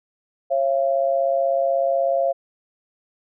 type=tone pair together; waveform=sine; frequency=544.7 / 681 Hz; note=C#5 / F5; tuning=-30 / -44 cents; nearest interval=major third; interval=386 cents; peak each=-20 dBFS; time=0.5-2.33 s; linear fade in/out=20 ms; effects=none